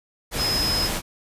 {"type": "tone in noise", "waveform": "sine", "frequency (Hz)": 5100, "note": "D#8", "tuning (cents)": 42, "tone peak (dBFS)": -22, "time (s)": [0.37, 0.9], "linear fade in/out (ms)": 50, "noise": "pink", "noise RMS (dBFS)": -26, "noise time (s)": [0.31, 1.02], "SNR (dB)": 1, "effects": ["resampled to 32000 Hz"]}